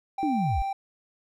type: tone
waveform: triangle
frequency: 784 Hz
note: G5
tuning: in tune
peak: -25 dBFS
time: 0.18-0.73 s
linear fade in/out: 5 ms
type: linear sweep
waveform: sine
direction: down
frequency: 321.7 to 39.73 Hz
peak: -24 dBFS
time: 0.23-0.62 s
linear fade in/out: 0 ms
effects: none